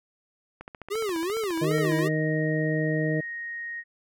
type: click train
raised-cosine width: 0.5 ms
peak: -25 dBFS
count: 21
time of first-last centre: 0.61-1.989 s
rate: 14.5 Hz
type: tone with vibrato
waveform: square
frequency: 382.6 Hz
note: G4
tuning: 42 cents flat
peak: -27 dBFS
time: 0.9-2.09 s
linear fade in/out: 20 ms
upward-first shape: sine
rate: 2.6 Hz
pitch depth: 290 cents each way
type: harmonic tone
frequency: 155.56 Hz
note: D#3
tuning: in tune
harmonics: 1 / 2 / 3 / 4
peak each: -26 / -29 / -31 / -32 dBFS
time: 1.61-3.21 s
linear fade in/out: 10 ms
type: tone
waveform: sine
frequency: 1869 Hz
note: A#6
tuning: 4 cents sharp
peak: -32 dBFS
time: 1.7-3.84 s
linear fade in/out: 50 ms
effects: none